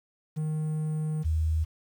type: tone pair in turn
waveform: triangle / sine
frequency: 155.1 / 79.23 Hz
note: D#3 / D#2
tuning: -5 / +32 cents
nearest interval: octave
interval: 1163 cents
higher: first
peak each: -25 / -23 dBFS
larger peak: second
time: 0.36-1.24 / 1.24-1.65 s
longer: first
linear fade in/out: 20 ms
effects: 9-bit